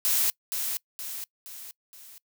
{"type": "noise with echo", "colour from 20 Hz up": "blue", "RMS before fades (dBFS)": -24, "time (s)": [0.05, 0.3], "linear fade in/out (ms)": 0, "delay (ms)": 470, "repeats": 4, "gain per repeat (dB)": -6, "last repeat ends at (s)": 2.18, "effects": ["noise-tail reverb RT60 0.1 s tail -24 dB re dry"]}